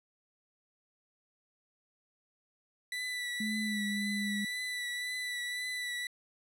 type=tone with vibrato; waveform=30% pulse; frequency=1975.5 Hz; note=B6; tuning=in tune; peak=-32 dBFS; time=2.92-6.07 s; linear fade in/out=2 ms; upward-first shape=triangle; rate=1.9 Hz; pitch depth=27 cents each way
type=tone with pitch glide; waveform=sine; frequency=214.7 to 205.2 Hz; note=A3 to G#3; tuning=-42 to -21 cents; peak=-33 dBFS; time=3.4-4.45 s; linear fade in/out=5 ms; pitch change=-79 cents; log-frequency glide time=3.64-3.84 s
effects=low-pass 12000 Hz 12 dB/octave